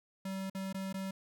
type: tone with dropouts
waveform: square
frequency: 192 Hz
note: G3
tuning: 36 cents flat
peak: -37 dBFS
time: 0.25-1.11 s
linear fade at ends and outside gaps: 5 ms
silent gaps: 0.499-0.548 / 0.728-0.744 / 0.928-0.941 s
effects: none